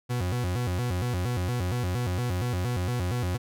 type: tone with vibrato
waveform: 40% pulse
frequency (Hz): 105.1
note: G#2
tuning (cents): +21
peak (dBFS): -25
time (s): 0.09-3.38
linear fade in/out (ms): 20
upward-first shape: square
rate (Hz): 4.3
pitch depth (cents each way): 270
effects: none